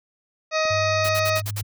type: harmonic tone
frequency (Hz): 629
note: D#5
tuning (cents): +19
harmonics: 1 / 2 / 3 / 4 / 6 / 7 / 8 / 9 / 10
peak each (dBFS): -22 / -26 / -29 / -28 / -33 / -33 / -36 / -38 / -39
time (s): 0.51-1.42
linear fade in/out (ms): 50
type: clicks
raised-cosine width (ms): 2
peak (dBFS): -28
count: 2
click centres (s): 0.654 / 1.057
type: tone with pitch glide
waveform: sine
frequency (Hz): 100.8 to 102.68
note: G2 to G#2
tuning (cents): +49 to -19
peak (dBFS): -27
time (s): 0.7-1.63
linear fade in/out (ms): 10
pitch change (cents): +32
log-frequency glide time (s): 0.98-1.46
type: noise bursts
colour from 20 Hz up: white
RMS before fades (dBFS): -31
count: 6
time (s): 1.04-1.614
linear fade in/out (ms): 10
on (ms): 54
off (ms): 50
effects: none